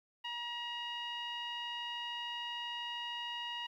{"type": "tone with low-pass filter", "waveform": "sawtooth", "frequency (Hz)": 953, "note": "A#5", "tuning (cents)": 38, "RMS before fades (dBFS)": -41, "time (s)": [0.24, 3.67], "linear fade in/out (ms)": 10, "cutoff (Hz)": 3000, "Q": 5, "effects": ["12-bit"]}